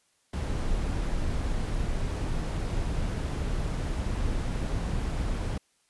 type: noise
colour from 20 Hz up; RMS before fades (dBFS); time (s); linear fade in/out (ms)
brown; -29; 0.33-5.58; 5
effects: white hiss -69 dBFS RMS until 5.89 s + resampled to 24000 Hz